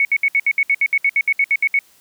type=tone bursts; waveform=sine; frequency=2217 Hz; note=C#7; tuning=in tune; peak=-12 dBFS; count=16; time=0-1.79 s; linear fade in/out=2 ms; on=50 ms; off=66 ms; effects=white hiss -53 dBFS RMS until 2 s + high-pass 80 Hz 12 dB/octave